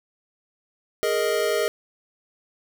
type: chord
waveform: square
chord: Ab suspended second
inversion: none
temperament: equal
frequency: 415.3 / 466.2 / 622.3 Hz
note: Ab4 / Bb4 / Eb5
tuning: 0 / 0 / 0 cents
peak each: -26 dBFS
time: 1.03-1.68 s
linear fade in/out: 0 ms
effects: none